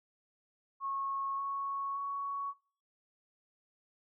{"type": "tone with pitch steps", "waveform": "sine", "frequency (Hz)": [1095, 1105.8, 1116.7], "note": ["C#6", "C#6", "C#6"], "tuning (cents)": [-22, -5, 12], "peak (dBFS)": -34, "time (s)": [0.8, 2.54], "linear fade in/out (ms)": 50, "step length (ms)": 580, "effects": ["noise-tail reverb RT60 0.4 s tail -19 dB re dry"]}